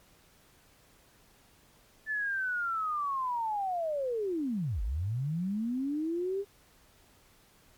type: linear two-way sweep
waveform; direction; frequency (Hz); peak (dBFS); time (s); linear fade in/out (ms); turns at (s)
sine; down then up; 1760 to 45.43 to 407.5; -29; 2.06-6.45; 50; 4.82
effects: pink hiss -62 dBFS RMS until 7.77 s + MP3 96 kbps